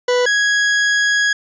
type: tone pair in turn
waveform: 40% pulse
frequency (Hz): 493.7 / 1660.6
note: B4 / G#6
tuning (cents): -1 / -1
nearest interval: octave + major sixth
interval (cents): 2100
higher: second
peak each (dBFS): -12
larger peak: neither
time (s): 0.08-0.26 / 0.26-1.33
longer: second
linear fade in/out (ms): 5
effects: resampled to 16000 Hz + 9-bit